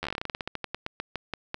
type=slowing click train; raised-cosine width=0.3 ms; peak=-15 dBFS; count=23; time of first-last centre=0.03-1.544 s; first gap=11 ms; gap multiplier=1.15; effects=none